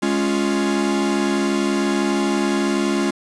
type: chord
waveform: 45% pulse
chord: Db major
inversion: second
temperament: equal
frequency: 207.7 / 277.2 / 349.2 Hz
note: Ab3 / Db4 / F4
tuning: 0 / 0 / 0 cents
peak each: -22 dBFS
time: 0.02-3.11 s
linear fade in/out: 10 ms
effects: resampled to 22050 Hz + 7-bit